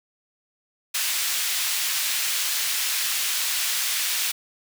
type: high-pass noise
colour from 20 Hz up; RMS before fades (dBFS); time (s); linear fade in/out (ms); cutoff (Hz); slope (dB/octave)
pink; -25; 0.94-4.32; 10; 2400; 12
effects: none